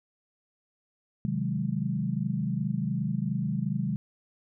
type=chord; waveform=sine; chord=Ab dominant seventh; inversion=first; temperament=equal; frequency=130.81 / 155.56 / 185 / 207.7 Hz; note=C3 / Eb3 / Gb3 / Ab3; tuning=0 / 0 / 0 / 0 cents; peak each=-32 dBFS; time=1.25-3.96 s; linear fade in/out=0 ms; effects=none